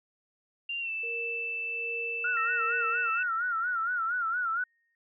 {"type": "tone with pitch glide", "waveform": "sine", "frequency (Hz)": [2781, 2645], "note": ["F7", "E7"], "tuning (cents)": [-8, 5], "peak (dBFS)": -31, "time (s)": [0.69, 3.23], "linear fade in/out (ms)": 5, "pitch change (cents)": -87, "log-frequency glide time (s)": [0.8, 0.91]}
{"type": "tone with tremolo", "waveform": "sine", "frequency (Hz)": 466.2, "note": "A#4", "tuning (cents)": 0, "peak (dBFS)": -37, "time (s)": [1.03, 3.1], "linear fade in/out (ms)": 5, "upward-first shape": "sine", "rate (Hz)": 1.3, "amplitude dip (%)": 75}
{"type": "tone with vibrato", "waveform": "sine", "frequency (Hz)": 1400, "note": "F6", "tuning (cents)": 4, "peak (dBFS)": -27, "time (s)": [2.24, 4.64], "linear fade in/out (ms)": 5, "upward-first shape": "sine", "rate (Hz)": 4.3, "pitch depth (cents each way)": 110}
{"type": "tone with exponential decay", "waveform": "sine", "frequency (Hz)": 1856, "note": "A#6", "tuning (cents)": -8, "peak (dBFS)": -33, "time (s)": [2.37, 4.95], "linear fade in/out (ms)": 1, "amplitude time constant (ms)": 560}
{"effects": []}